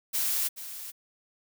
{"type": "noise with echo", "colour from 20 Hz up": "blue", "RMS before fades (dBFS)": -28, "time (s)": [0.13, 0.49], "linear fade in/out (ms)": 20, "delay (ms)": 430, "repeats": 1, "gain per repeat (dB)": -12, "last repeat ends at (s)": 0.92, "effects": []}